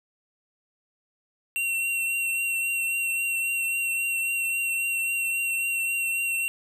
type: tone with vibrato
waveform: square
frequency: 2732 Hz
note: F7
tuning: 39 cents flat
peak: -25 dBFS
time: 1.56-6.48 s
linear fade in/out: 0 ms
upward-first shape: triangle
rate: 3.7 Hz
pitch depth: 21 cents each way
effects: none